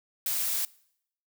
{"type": "noise", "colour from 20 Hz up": "blue", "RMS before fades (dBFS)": -29, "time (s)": [0.26, 0.65], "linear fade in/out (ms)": 2, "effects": ["noise-tail reverb RT60 0.7 s tail -23 dB re dry"]}